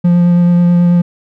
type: tone with vibrato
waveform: triangle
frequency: 174.61 Hz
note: F3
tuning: in tune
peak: -4 dBFS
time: 0.04-1.02 s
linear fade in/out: 10 ms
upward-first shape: sine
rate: 9.2 Hz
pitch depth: 11 cents each way
effects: none